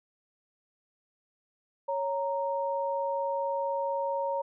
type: tone pair together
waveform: sine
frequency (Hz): 554.3 / 930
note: C#5 / A#5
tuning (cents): 0 / -4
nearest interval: major sixth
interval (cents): 896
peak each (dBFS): -30 / -31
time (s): 1.88-4.42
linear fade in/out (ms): 10
effects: none